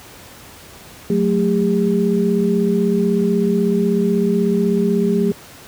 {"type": "tone cluster", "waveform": "sine", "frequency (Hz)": [183.2, 219.4, 403.1], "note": ["F#3", "A3", "G4"], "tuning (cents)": [-17, -5, 48], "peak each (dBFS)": -18, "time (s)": [1.1, 5.32], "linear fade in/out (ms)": 2, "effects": ["pink hiss -40 dBFS RMS until 5.67 s", "high-pass 60 Hz 12 dB/octave"]}